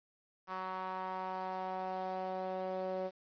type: tone with band-pass filter sweep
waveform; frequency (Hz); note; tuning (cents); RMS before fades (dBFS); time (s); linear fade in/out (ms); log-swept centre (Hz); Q
sawtooth; 186.8; F#3; +17; -39; 0.47-3.11; 50; 1100 to 560; 3.2
effects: resampled to 11025 Hz + 10-bit